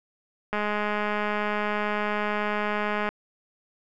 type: click train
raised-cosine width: 0.5 ms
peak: -13 dBFS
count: 536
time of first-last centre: 0.53-3.09 s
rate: 209 Hz
effects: none